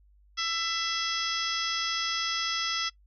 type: harmonic tone with a mistuned harmonic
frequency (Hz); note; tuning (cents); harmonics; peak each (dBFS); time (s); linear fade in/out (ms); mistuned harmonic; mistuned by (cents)
666; E5; +18; 2 / 3 / 4 / 5 / 6 / 7 / 8 / 9; -34 / -36 / -40 / -33 / -42 / -40 / -33 / -39; 0.37-2.9; 20; 8; -48
effects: noise-tail reverb RT60 0.1 s tail -21 dB re dry + added 50 Hz sine -57 dBFS peak until 3.06 s